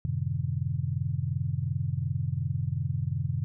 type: chord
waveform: sine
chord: F# diminished seventh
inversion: none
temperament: equal with one note detuned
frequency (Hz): 92.5 / 110 / 132.79 / 155.56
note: F#2 / A2 / C3 / Eb3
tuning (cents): 0 / 0 / +26 / 0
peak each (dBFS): -33 / -34 / -30 / -34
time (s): 0.05-3.44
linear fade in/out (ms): 0
effects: none